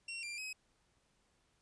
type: tone with pitch steps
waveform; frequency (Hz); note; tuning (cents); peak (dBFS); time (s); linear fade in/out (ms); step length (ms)
sawtooth; 2734 / 2377 / 2542; F7 / D7 / D#7; -37 / +20 / +36; -38; 0.08-0.53; 5; 150
effects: pink hiss -75 dBFS RMS until 1.61 s + resampled to 22050 Hz